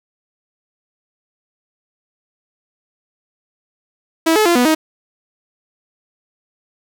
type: tone with pitch steps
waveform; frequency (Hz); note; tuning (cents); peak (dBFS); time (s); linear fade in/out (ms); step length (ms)
sawtooth; 325.1 / 429.5 / 344.1 / 246.1 / 314.9; E4 / A4 / F4 / B3 / D#4; -24 / -42 / -26 / -6 / +21; -7; 4.26-4.75; 10; 98
effects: none